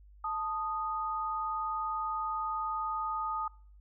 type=tone pair together; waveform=sine; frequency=880 / 1240.1 Hz; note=A5 / D#6; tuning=0 / -6 cents; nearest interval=tritone; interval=594 cents; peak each=-36 / -33 dBFS; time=0.24-3.48 s; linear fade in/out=5 ms; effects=noise-tail reverb RT60 0.5 s tail -24 dB re dry + added 50 Hz sine -53 dBFS peak until 3.8 s